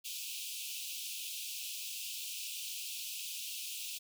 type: high-pass noise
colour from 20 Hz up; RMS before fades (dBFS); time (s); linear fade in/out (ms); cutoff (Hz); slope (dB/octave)
pink; -42; 0.04-3.99; 20; 2500; 96
effects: none

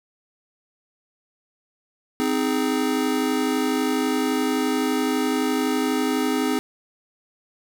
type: chord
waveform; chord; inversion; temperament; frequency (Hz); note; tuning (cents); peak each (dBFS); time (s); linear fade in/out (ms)
square; Ab major; first; just; 259.6 / 311.5 / 415.3; C4 / Eb4 / Ab4; -13 / +2 / 0; -24 / -26 / -27; 2.2-6.59; 0
effects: none

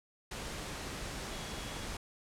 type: tone in noise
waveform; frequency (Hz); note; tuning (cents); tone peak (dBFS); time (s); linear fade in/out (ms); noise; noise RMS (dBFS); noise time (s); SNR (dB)
sine; 3350; G#7; +14; -52; 1.32-1.84; 5; pink; -41; 0.31-1.97; -14
effects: low-pass 9000 Hz 12 dB/octave

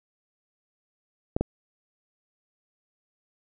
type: clicks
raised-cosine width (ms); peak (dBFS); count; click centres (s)
2; -10; 2; 1.365 / 1.41
effects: none

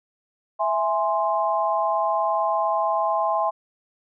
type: chord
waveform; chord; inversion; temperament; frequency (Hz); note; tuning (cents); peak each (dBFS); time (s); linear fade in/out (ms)
sine; E augmented; none; equal; 659.3 / 830.6 / 1046.5; E5 / G#5 / B#5; 0 / 0 / 0; -24; 0.59-3.51; 20
effects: none

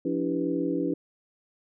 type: tone cluster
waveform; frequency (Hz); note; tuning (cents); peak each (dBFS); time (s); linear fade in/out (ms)
sine; 175.2 / 284.5 / 325.5 / 392.1 / 491.9; F3 / C#4 / E4 / G4 / B4; +6 / +45 / -22 / 0 / -7; -35 / -28 / -30 / -33 / -34; 0.05-0.94; 5
effects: none

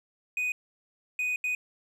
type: tone bursts at uneven times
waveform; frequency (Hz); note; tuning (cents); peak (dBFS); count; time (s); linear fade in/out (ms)
triangle; 2489; D#7; 0; -25; 3; 0.37-0.52 / 1.19-1.36 / 1.44-1.55; 2
effects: none

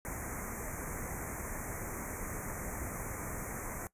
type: band-stop noise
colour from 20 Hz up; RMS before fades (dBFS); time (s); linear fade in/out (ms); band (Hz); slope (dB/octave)
pink; -40; 0.05-3.87; 0; 2300 to 6100; 96
effects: noise-tail reverb RT60 0.1 s tail -19 dB re dry + resampled to 32000 Hz

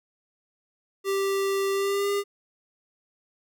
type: tone with pitch glide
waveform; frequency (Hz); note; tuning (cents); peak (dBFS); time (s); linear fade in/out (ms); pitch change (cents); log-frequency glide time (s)
square; 392 to 403.3; G4 to G4; 0 to +49; -24; 1.04-2.24; 50; +49; 1.72-2.1
effects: none

